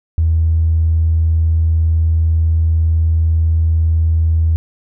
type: tone with tanh clipping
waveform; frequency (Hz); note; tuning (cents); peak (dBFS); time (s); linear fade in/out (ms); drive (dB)
triangle; 81; E2; -30; -10; 0.18-4.56; 0; 4
effects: none